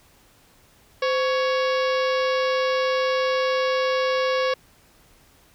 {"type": "harmonic tone with a mistuned harmonic", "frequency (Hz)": 557, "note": "C#5", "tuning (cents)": 8, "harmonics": [1, 2, 3, 4, 5, 6, 7, 8, 9, 10], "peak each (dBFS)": [-21, -27, -31, -33, -35, -37, -38, -39, -40, -41], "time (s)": [1.02, 4.54], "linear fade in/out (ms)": 5, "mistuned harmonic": 1, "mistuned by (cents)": -130, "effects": ["pink hiss -56 dBFS RMS until 5.54 s"]}